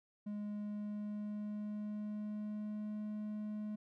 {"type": "tone with pitch glide", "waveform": "triangle", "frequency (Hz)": [207.7, 211.5], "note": ["G#3", "G#3"], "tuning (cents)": [0, 32], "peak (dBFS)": -37, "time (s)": [0.26, 3.76], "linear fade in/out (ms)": 10, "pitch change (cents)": 32, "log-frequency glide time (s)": [0.39, 2.98], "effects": []}